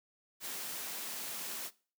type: high-pass noise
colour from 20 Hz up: white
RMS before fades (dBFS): -41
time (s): 0.4-1.71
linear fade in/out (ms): 50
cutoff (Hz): 160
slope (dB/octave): 24
effects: noise-tail reverb RT60 0.4 s tail -21 dB re dry